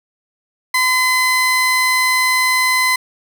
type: tone pair together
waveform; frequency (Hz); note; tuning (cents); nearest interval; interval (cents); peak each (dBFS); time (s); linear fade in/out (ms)
30% pulse; 1020 / 2040; C6 / C7; -44 / -44; octave; 1200; -14; 0.74-2.96; 5
effects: none